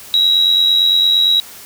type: tone with amplitude modulation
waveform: sine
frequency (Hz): 3861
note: B7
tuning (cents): -40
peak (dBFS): -6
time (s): 0.14-1.4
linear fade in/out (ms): 0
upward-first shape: sine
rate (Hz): 88.8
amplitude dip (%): 55
effects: tanh soft clip ceiling -3 dBFS + white hiss -36 dBFS RMS until 1.65 s